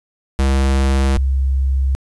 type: tone pair in turn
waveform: square / sine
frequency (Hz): 67.3 / 66.84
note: C2 / C2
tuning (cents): +49 / +38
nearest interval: unison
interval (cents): 11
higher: first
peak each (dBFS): -13 / -13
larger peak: neither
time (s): 0.39-1.17 / 1.17-1.95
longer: neither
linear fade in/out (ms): 0
effects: resampled to 24000 Hz + 9-bit